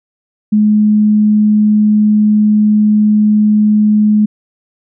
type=tone; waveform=sine; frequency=211.5 Hz; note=G#3; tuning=32 cents sharp; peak=-6 dBFS; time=0.52-4.26 s; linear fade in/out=10 ms; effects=none